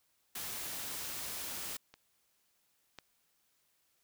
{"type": "noise", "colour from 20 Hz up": "white", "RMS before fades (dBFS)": -41, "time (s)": [0.35, 1.77], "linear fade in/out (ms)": 5}
{"type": "clicks", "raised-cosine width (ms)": 0.2, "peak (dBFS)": [-35, -29], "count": 2, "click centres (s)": [1.94, 2.987]}
{"effects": ["white hiss -75 dBFS RMS until 4.03 s"]}